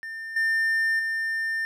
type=tone with level steps; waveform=triangle; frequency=1800 Hz; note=A6; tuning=39 cents sharp; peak=-31 / -19 / -23 dBFS; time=0.03-1.65 s; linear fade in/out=0 ms; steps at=0.36 / 0.99 s; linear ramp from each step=5 ms; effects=none